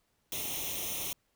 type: noise with comb filter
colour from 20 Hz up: white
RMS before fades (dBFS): -36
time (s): 0.32-1.13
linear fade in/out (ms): 2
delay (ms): 0.32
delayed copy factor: +0.8
effects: pink hiss -75 dBFS RMS until 1.35 s